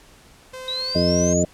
sawtooth tone with pitch glide, 516 to 520.5 Hz, C5 to C5, -24 to -9 cents, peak -29 dBFS, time 0.53-1.34 s, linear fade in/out 10 ms, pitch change +15 cents, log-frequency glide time 0.79-1.21 s
sine exponential sweep, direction up, 3780 to 7100 Hz, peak -24 dBFS, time 0.68-1.43 s, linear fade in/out 2 ms
harmonic tone, 88 Hz, F2, 14 cents sharp, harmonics 1 / 2 / 3 / 4 / 5 / 7, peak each -26 / -21 / -25 / -26 / -27 / -21 dBFS, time 0.95-1.45 s, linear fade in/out 5 ms
effects pink hiss -50 dBFS RMS until 1.53 s + low-pass 11000 Hz 12 dB/octave

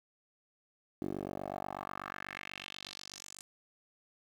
10% pulse tone with band-pass filter sweep, 48.17 Hz, G1, 30 cents flat, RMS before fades -43 dBFS, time 1.02-3.42 s, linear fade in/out 0 ms, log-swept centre 340 to 8300 Hz, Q 2.7, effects 10-bit

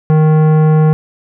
sine tone with tanh clipping, 155.4 Hz, D#3, 2 cents flat, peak -8 dBFS, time 0.1-0.93 s, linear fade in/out 0 ms, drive 15 dB, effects none

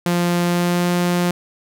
sawtooth tone with pitch glide, 174.4 to 176.22 Hz, F3 to F3, -2 to +16 cents, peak -12 dBFS, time 0.06-1.31 s, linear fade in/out 2 ms, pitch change +18 cents, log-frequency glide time 0.46-0.89 s, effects none

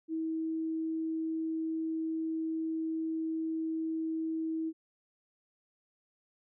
sine tone, 321.6 Hz, E4, 43 cents flat, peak -31 dBFS, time 0.08-4.73 s, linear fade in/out 50 ms, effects none

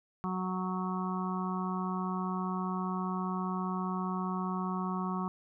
harmonic tone, 185 Hz, F#3, in tune, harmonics 1 / 2 / 4 / 5 / 6 / 7, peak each -33 / -42 / -43 / -42 / -38 / -44 dBFS, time 0.24-5.28 s, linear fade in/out 0 ms, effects none

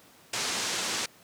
white low-pass noise, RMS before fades -31 dBFS, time 0.33-1.06 s, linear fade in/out 5 ms, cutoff 7400 Hz, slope 24 dB/octave, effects pink hiss -56 dBFS RMS until 1.23 s + high-pass 150 Hz 12 dB/octave

